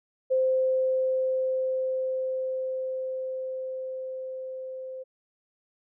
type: tone with level ramp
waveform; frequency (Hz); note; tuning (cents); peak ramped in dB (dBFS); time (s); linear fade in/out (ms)
sine; 520; C5; -11; -20 to -35; 0.3-5.04; 20
effects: none